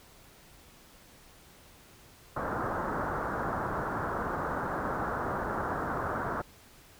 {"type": "low-pass noise", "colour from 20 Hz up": "white", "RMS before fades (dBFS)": -33, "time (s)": [2.36, 6.42], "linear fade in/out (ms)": 10, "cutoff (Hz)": 1500, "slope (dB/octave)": 48, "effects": ["pink hiss -56 dBFS RMS until 6.99 s"]}